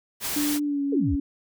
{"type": "noise", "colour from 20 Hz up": "white", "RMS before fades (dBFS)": -29, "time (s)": [0.2, 0.6], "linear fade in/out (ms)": 50}
{"type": "tone with pitch glide", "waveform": "sine", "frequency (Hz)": [293.7, 280.6], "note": ["D4", "C#4"], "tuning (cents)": [0, 21], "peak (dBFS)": -23, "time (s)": [0.36, 1.2], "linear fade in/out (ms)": 5, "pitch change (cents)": -79, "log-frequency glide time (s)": [0.63, 0.82]}
{"type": "exponential sweep", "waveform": "sine", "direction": "down", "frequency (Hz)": [493.9, 56.7], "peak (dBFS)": -23, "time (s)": [0.92, 1.16], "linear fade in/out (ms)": 10}
{"effects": []}